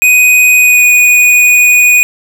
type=tone with pitch glide; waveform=square; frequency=2495 to 2472 Hz; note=D#7 to D#7; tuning=+4 to -12 cents; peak=-4 dBFS; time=0.02-2.03 s; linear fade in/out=0 ms; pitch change=-16 cents; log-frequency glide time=0.57-0.84 s; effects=none